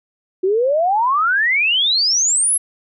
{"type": "exponential sweep", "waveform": "sine", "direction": "up", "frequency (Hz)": [361.3, 11290], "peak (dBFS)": -13, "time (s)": [0.43, 2.58], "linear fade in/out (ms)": 10, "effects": []}